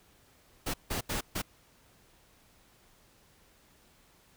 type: noise bursts at uneven times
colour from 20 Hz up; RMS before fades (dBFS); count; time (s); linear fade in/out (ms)
pink; -33; 4; 0.66-0.74 / 0.9-1.01 / 1.09-1.21 / 1.35-1.42; 10
effects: pink hiss -63 dBFS RMS until 4.36 s